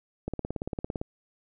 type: click train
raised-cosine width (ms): 2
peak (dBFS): -18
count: 14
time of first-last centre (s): 0.28-1.014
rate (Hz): 17.7
effects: none